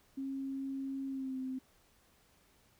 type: tone with pitch glide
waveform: sine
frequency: 270.3 to 260.2 Hz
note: C#4 to C4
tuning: -44 to -9 cents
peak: -36 dBFS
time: 0.17-1.59 s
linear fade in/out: 10 ms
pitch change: -65 cents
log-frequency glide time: 1.08-1.38 s
effects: pink hiss -68 dBFS RMS until 2.79 s